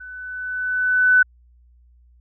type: tone with level ramp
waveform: sine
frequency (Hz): 1500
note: F#6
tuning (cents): +23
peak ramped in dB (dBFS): -35 to -9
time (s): 0-1.23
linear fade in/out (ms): 10
effects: added 60 Hz sine -50 dBFS peak until 2.2 s